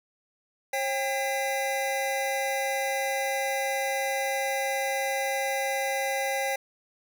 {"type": "tone cluster", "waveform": "square", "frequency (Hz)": [541, 798, 2027], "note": ["C#5", "G5", "B6"], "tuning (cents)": [-42, 31, 45], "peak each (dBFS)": [-31, -31, -33], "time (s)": [0.73, 6.56], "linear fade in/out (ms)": 5, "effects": []}